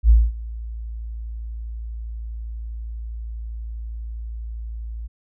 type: tone with ADSR envelope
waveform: sine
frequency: 56.2 Hz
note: A1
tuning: 37 cents sharp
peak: -7 dBFS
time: 0.03-5.08 s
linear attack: 68 ms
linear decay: 220 ms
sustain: -21 dB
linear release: 21 ms
effects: none